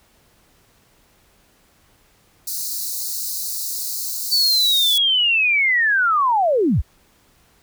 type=high-pass noise; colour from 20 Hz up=white; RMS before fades=-26 dBFS; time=2.47-4.98 s; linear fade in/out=5 ms; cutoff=4000 Hz; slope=96 dB/octave
type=linear sweep; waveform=sine; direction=down; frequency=4549 to 34.65 Hz; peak=-14 dBFS; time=4.31-6.82 s; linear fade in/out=20 ms
effects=pink hiss -57 dBFS RMS until 7.62 s